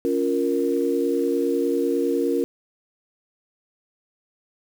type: chord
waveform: sine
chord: Bb minor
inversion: first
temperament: just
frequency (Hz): 279.7 / 349.6 / 466.2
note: Db4 / F4 / Bb4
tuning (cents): +16 / +2 / 0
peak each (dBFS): -24 / -24 / -23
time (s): 0.05-2.44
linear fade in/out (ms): 0
effects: 7-bit